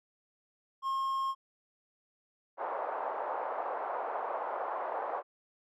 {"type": "tone", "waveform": "triangle", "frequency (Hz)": 1074, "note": "C6", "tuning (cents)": 45, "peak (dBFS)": -28, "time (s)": [0.82, 1.35], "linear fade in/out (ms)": 50}
{"type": "band-pass noise", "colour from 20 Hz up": "white", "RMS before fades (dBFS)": -36, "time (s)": [2.57, 5.23], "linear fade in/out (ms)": 50, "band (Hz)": [530, 1000], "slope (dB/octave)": 24}
{"effects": []}